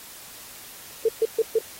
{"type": "tone bursts", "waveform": "sine", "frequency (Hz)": 448.1, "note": "A4", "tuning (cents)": 32, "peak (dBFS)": -16, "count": 4, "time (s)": [1.05, 1.588], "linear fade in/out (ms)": 5, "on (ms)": 37, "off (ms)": 130, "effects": ["white hiss -43 dBFS RMS until 1.79 s", "AAC 48 kbps"]}